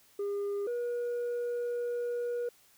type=tone pair in turn; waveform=sine; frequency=404.4 / 480.9 Hz; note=G#4 / B4; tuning=-46 / -46 cents; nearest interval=minor third; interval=300 cents; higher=second; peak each=-28 dBFS; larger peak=neither; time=0.19-0.67 / 0.67-2.49 s; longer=second; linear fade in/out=5 ms; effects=tanh soft clip ceiling -30 dBFS + white hiss -63 dBFS RMS until 2.77 s